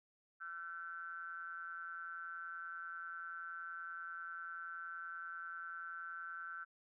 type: ring-modulated tone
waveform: triangle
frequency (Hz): 85.2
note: F2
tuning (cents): -42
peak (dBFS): -39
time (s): 0.4-6.65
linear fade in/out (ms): 20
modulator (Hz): 1440
effects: none